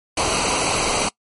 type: noise with comb filter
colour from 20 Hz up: pink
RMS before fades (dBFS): -20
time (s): 0.17-1.09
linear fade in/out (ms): 5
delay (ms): 0.57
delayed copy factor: -0.7
effects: noise-tail reverb RT60 0.1 s tail -24 dB re dry + MP3 48 kbps